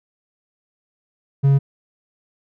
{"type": "tone", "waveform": "triangle", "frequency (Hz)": 138.4, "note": "C#3", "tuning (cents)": -2, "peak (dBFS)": -9, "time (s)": [1.43, 1.59], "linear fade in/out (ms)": 20, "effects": []}